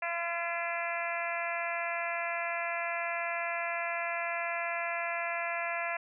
harmonic tone with a mistuned harmonic, 340.7 Hz, F4, 43 cents flat, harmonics 2 / 3 / 4 / 5 / 6 / 7 / 8, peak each -36 / -40 / -41 / -39 / -39 / -39 / -43 dBFS, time 0.02-5.97 s, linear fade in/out 5 ms, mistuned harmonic 8, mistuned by -36 cents, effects none

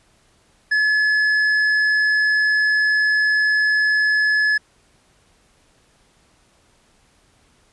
sine tone with hard clipping, 1711 Hz, A6, 49 cents flat, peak -16 dBFS, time 0.71-4.58 s, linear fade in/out 10 ms, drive 5 dB, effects pink hiss -58 dBFS RMS until 7.72 s + resampled to 24000 Hz

